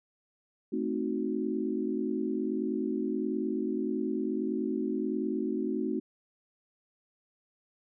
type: chord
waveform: sine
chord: A diminished seventh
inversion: none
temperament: equal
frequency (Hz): 220 / 261.6 / 311.1 / 370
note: A3 / C4 / Eb4 / Gb4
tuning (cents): 0 / 0 / 0 / 0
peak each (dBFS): -34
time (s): 0.72-6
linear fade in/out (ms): 10
effects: none